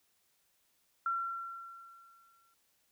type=tone with exponential decay; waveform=sine; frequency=1362 Hz; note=F6; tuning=44 cents flat; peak=-29 dBFS; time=1.06-2.54 s; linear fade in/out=2 ms; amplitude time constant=320 ms; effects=white hiss -74 dBFS RMS until 2.91 s